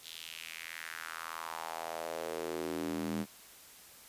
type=tone with high-pass filter sweep; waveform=square; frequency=40.85 Hz; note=E1; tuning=15 cents flat; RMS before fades=-40 dBFS; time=0.02-3.26 s; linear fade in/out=50 ms; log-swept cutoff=3700 to 200 Hz; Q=3; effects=white hiss -55 dBFS RMS until 4.08 s + resampled to 32000 Hz